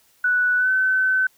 sine tone with pitch glide, 1480 to 1522.5 Hz, F#6 to F#6, 0 to +49 cents, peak -16 dBFS, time 0.24-1.27 s, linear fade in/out 5 ms, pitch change +49 cents, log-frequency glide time 0.57-0.7 s, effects white hiss -59 dBFS RMS until 1.37 s

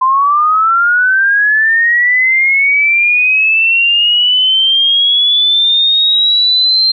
sine linear sweep, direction up, 1026 to 4165 Hz, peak -7 dBFS, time 0.01-6.92 s, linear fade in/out 10 ms, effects none

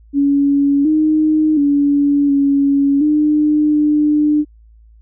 sine tone with pitch steps, 281.9 / 309.5 / 285.6 / 279.8 / 301.2 / 299.2 Hz, C#4 / D#4 / D4 / C#4 / D4 / D4, +29 / -9 / -48 / +16 / +44 / +32 cents, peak -10 dBFS, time 0.13-4.45 s, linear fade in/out 50 ms, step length 720 ms, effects added 55 Hz sine -42 dBFS peak until 5.01 s

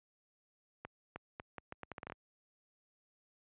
accelerating click train, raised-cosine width 0.5 ms, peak -28 dBFS, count 12, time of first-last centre 0.85-2.122 s, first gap 310 ms, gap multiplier 0.77, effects high-pass 60 Hz 12 dB/octave + resampled to 8000 Hz

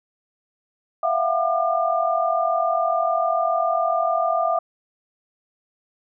sine tone cluster, 662 / 702 / 749 / 1201 Hz, E5 / F5 / F#5 / D6, +7 / +9 / +21 / +38 cents, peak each -22 / -23 / -29 / -24 dBFS, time 1.03-4.59 s, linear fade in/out 5 ms, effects none

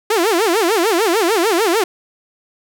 sawtooth tone with vibrato, 390.9 Hz, G4, 5 cents flat, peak -9 dBFS, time 0.1-1.84 s, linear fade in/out 5 ms, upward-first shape sine, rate 6.7 Hz, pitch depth 290 cents each way, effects none

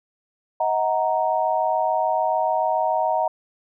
sine chord, D# minor, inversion none, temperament equal with one note detuned, 633.1 / 740 / 932.3 Hz, D#5 / F#5 / A#5, +30 / 0 / 0 cents, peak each -23 / -23 / -23 dBFS, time 0.6-3.28 s, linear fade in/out 5 ms, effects none

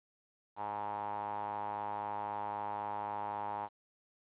sawtooth tone with band-pass filter, 103.83 Hz, G#2, in tune, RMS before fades -39 dBFS, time 0.56-3.69 s, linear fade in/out 50 ms, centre 880 Hz, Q 8.1, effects resampled to 8000 Hz + 11-bit

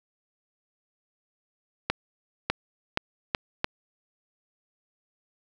accelerating click train, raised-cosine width 0.3 ms, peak -7 dBFS, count 5, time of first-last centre 1.9-3.644 s, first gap 600 ms, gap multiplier 0.79, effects none

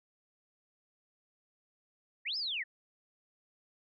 sine linear two-way sweep, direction up then down, 1707 to 5300 to 1707 Hz, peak -33 dBFS, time 2.25-2.64 s, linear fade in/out 20 ms, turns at 2.37 s, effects none

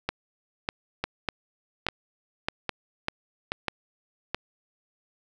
two click trains, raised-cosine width 0.3 ms, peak -11 / -10 dBFS, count 5 / 7, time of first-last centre 1.04-4.346 / 0.09-3.683 s, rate 1.21 / 1.67 Hz, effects none

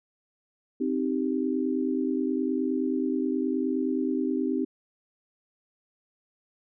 sine chord, C minor, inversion none, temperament equal, 261.6 / 311.1 / 392 Hz, C4 / Eb4 / G4, 0 / 0 / 0 cents, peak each -27 / -29 / -31 dBFS, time 0.8-4.65 s, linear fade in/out 10 ms, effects none

